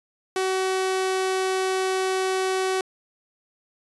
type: tone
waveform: sawtooth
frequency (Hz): 377.3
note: F#4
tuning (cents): +34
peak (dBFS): -18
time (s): 0.36-2.81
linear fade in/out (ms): 2
effects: resampled to 24000 Hz